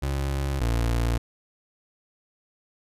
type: tone pair in turn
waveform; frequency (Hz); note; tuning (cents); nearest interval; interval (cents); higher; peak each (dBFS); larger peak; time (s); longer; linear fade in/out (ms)
30% pulse; 68.8 / 57.85; C#2 / A#1; -12 / -13; minor third; 301; first; -22 / -19; second; 0.02-0.6 / 0.6-1.18; neither; 10
effects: resampled to 32000 Hz